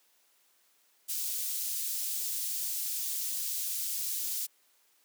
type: high-pass noise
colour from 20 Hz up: white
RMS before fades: -34 dBFS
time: 1.08-4.47 s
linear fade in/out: 20 ms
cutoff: 5000 Hz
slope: 12 dB/octave
effects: white hiss -68 dBFS RMS until 5.04 s + high-pass 300 Hz 12 dB/octave